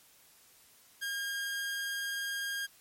sawtooth tone, 1618 Hz, G#6, 46 cents flat, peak -30 dBFS, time 1.01-2.67 s, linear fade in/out 20 ms, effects white hiss -61 dBFS RMS until 2.8 s + MP3 64 kbps

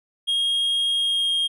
triangle tone with pitch glide, 3256 to 3234 Hz, G#7 to G#7, -35 to -47 cents, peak -18 dBFS, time 0.27-1.48 s, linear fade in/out 20 ms, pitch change -12 cents, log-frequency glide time 0.93-1.34 s, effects none

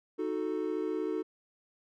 triangle chord, D# diminished, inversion none, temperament equal with one note detuned, 311.1 / 367 / 440 Hz, D#4 / F#4 / A4, 0 / -14 / 0 cents, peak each -33 dBFS, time 0.18-1.23 s, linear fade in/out 20 ms, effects none

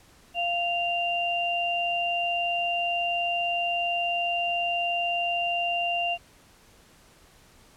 sine tone pair together, 695.8 / 2783 Hz, F5 / F7, -7 / -7 cents, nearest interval 2 octaves, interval 2400 cents, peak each -27 dBFS, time 0.34-6.18 s, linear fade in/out 50 ms, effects pink hiss -56 dBFS RMS until 7.76 s + low-pass 12000 Hz 12 dB/octave

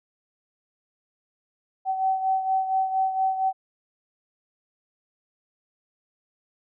sine beating tone pair, 762 / 766.3 Hz, G5 / G5, -49 / -40 cents, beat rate 4.3 Hz, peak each -22 / -29 dBFS, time 1.85-3.53 s, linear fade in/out 50 ms, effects none

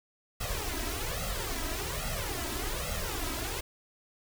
pink noise with flanger, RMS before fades -34 dBFS, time 0.4-3.61 s, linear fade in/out 10 ms, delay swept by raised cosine 1.5 to 3.1 ms, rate 1.2 Hz, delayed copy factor +0.85, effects none

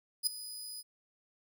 20% pulse tone with ADSR envelope, 4978 Hz, D#8, in tune, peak -19 dBFS, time 0.23-0.83 s, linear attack 38 ms, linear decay 6 ms, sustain -17 dB, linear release 33 ms, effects none

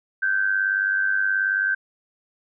sine tone with amplitude modulation, 1551 Hz, G6, 19 cents flat, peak -16 dBFS, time 0.22-1.75 s, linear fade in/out 10 ms, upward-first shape sine, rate 98.7 Hz, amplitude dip 65%, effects none

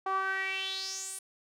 sawtooth tone with band-pass filter sweep, 383.5 Hz, G4, 38 cents flat, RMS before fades -34 dBFS, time 0.06-1.19 s, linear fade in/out 5 ms, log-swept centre 940 to 9900 Hz, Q 5.5, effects none

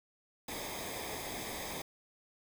pink noise with comb filter, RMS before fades -41 dBFS, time 0.48-1.82 s, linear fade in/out 5 ms, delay 0.7 ms, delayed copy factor -0.7, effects none

